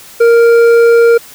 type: tone with hard clipping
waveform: sine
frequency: 466.2 Hz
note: A#4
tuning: in tune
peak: -5 dBFS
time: 0.2-1.18 s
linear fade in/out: 10 ms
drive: 7 dB
effects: white hiss -35 dBFS RMS until 1.34 s